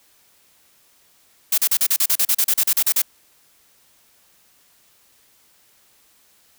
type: noise bursts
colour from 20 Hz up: blue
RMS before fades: -17 dBFS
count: 16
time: 1.52-3.019 s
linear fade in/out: 5 ms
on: 59 ms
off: 37 ms
effects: white hiss -57 dBFS RMS until 6.58 s